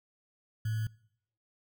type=tone with sample-and-hold; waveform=sine; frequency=110 Hz; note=A2; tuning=in tune; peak=-29 dBFS; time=0.65-0.87 s; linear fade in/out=5 ms; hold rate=1575 Hz; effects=noise-tail reverb RT60 0.7 s tail -23 dB re dry